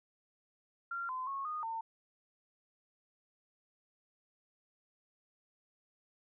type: tone with pitch steps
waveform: sine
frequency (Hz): 1382 / 1026 / 1096 / 1232 / 904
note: F6 / C6 / C#6 / D#6 / A5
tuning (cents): -19 / -34 / -20 / -17 / +47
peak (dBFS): -36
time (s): 0.91-1.81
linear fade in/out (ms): 5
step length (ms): 180
effects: none